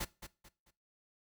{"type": "noise with echo", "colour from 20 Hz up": "pink", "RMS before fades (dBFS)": -37, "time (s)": [0, 0.05], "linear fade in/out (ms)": 10, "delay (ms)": 220, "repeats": 3, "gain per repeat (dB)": -10, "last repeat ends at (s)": 0.71, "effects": ["noise-tail reverb RT60 0.3 s tail -19 dB re dry"]}